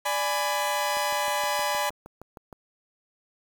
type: chord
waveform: sawtooth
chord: G# diminished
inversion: second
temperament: equal with one note detuned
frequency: 587.3 / 830.6 / 996.4 Hz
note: D5 / G#5 / B5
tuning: 0 / 0 / +15 cents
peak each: -26 / -25 / -25 dBFS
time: 0.05-1.9 s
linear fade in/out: 10 ms
type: click train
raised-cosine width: 1 ms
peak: -28 dBFS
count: 11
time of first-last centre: 0.97-2.528 s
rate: 6.42 Hz
effects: 8-bit